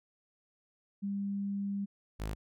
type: tone pair in turn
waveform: sine / sawtooth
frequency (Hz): 199.6 / 52.87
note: G3 / G#1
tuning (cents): +32 / +32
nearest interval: octave + major seventh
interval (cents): 2300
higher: first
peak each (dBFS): -32 / -31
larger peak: second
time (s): 1.02-1.86 / 2.19-2.35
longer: first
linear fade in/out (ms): 20
effects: none